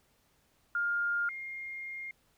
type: tone pair in turn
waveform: sine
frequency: 1409 / 2125 Hz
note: F6 / C7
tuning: +15 / +26 cents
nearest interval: perfect fifth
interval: 711 cents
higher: second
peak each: -28 / -38 dBFS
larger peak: first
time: 0.75-1.29 / 1.29-2.11 s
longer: second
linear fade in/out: 2 ms
effects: pink hiss -70 dBFS RMS until 2.37 s